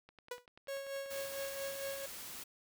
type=click train; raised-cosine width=0.3 ms; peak=-40 dBFS; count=16; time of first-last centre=0.09-1.546 s; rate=10.3 Hz
type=tone with exponential decay; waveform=sawtooth; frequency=490.5 Hz; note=B4; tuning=12 cents flat; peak=-33 dBFS; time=0.31-0.46 s; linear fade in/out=5 ms; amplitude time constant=31 ms
type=tone with tremolo; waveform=45% pulse; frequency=550 Hz; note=C#5; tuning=14 cents flat; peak=-38 dBFS; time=0.68-2.06 s; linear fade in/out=5 ms; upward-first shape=sine; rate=4.4 Hz; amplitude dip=50%
type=noise; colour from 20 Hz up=white; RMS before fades=-47 dBFS; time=1.1-2.44 s; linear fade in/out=10 ms
effects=none